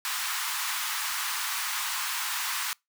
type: high-pass noise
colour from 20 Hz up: pink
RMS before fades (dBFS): -31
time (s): 0.05-2.73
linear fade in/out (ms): 0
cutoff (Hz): 920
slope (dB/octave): 48
effects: noise-tail reverb RT60 0.2 s tail -26 dB re dry